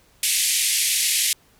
white band-pass noise, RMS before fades -21 dBFS, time 0.23-1.33 s, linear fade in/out 2 ms, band 2000 to 12000 Hz, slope 48 dB/octave, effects pink hiss -57 dBFS RMS until 1.59 s

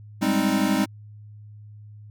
square chord, Ab major seventh, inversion third, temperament equal, 196 / 207.7 / 261.6 / 311.1 Hz, G3 / Ab3 / C4 / Eb4, 0 / 0 / 0 / 0 cents, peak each -26 dBFS, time 0.21-0.86 s, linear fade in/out 20 ms, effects added 105 Hz sine -41 dBFS peak until 2.1 s

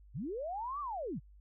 sine linear two-way sweep, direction up then down, 96.6 to 1200 to 96.6 Hz, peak -36 dBFS, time 0.14-1.2 s, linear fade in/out 20 ms, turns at 0.8 s, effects added 50 Hz sine -55 dBFS peak until 1.4 s

